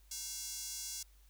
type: tone with high-pass filter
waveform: square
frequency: 307.3 Hz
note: D#4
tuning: 21 cents flat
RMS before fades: -43 dBFS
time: 0.11-1.03 s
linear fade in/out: 5 ms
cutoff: 5900 Hz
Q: 2.1
effects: added 50 Hz sine -60 dBFS peak until 1.29 s + white hiss -70 dBFS RMS until 1.29 s